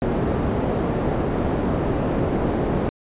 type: low-pass noise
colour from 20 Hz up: white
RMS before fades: -22 dBFS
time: 0.02-2.89 s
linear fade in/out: 0 ms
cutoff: 440 Hz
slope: 12 dB/octave
effects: resampled to 8000 Hz